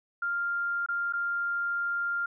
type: tone with dropouts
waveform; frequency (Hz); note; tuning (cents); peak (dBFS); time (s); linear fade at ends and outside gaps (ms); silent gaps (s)
sine; 1396.9; F6; 0; -27; 0.22-2.26; 5; 0.862-0.886 / 1.126-1.134
effects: none